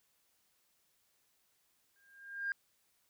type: tone with exponential growth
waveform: sine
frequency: 1607 Hz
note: G6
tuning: 43 cents sharp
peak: -30 dBFS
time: 1.96-2.52 s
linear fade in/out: 1 ms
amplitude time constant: 120 ms
effects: tanh soft clip ceiling -28 dBFS + white hiss -75 dBFS RMS until 3.09 s